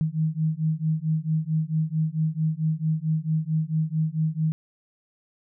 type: beating tone pair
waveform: sine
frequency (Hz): 155.56 / 160.06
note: D#3 / D#3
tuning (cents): 0 / +49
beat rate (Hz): 4.5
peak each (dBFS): -25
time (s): 0.01-4.52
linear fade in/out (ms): 0
effects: none